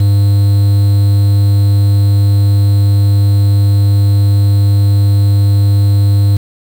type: tone with quantisation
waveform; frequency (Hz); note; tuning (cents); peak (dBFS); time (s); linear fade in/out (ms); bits
triangle; 100.6; G2; +45; -4; 0-6.37; 5; 5
effects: none